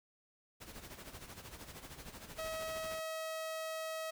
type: noise with tremolo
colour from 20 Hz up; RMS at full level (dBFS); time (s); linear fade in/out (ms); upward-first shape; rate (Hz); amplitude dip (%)
pink; -48; 0.6-3; 20; sine; 13; 65
type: tone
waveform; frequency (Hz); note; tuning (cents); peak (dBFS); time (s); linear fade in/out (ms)
sawtooth; 640; D#5; +49; -35; 2.38-4.11; 10
effects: none